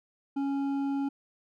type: tone with hard clipping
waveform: sine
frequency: 277.2 Hz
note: C#4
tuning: in tune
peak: -29 dBFS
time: 0.36-1.09 s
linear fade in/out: 10 ms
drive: 7 dB
effects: none